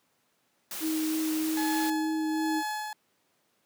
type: noise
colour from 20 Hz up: white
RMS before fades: -37 dBFS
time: 0.71-1.9 s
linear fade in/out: 2 ms
type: tone with vibrato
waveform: sine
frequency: 314.8 Hz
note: D#4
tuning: 20 cents sharp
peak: -26 dBFS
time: 0.8-2.63 s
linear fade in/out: 50 ms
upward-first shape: sine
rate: 3.2 Hz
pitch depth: 10 cents each way
type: tone with tremolo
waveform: 30% pulse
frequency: 852 Hz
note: G#5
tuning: 44 cents sharp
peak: -27 dBFS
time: 1.57-2.93 s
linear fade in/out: 2 ms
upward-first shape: sine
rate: 1.2 Hz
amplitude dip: 60%
effects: pink hiss -71 dBFS RMS until 3.65 s + high-pass 200 Hz 12 dB/octave